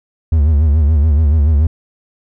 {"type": "tone with vibrato", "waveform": "triangle", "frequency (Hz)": 75.7, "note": "D#2", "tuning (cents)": -47, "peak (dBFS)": -6, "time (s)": [0.32, 1.67], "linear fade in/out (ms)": 5, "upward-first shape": "sine", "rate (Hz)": 7, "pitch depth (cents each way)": 120, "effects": []}